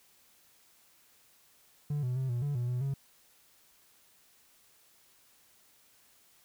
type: tone with pitch steps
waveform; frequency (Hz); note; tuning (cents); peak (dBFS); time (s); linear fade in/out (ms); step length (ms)
triangle; 146.6 / 125 / 131.5 / 120.6 / 144.1 / 121.6 / 124.1 / 137.5; D3 / B2 / C3 / B2 / D3 / B2 / B2 / C#3; -3 / +21 / +9 / -41 / -33 / -26 / +9 / -14; -27; 1.9-2.94; 5; 130
effects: tanh soft clip ceiling -23 dBFS + white hiss -64 dBFS RMS until 6.44 s